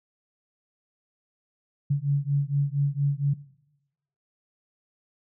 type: beating tone pair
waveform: sine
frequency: 139.8 / 144.1 Hz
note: C#3 / D3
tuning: +15 / -33 cents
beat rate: 4.3 Hz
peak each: -25 / -24 dBFS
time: 1.9-3.34 s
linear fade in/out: 10 ms
effects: noise-tail reverb RT60 0.9 s tail -19 dB re dry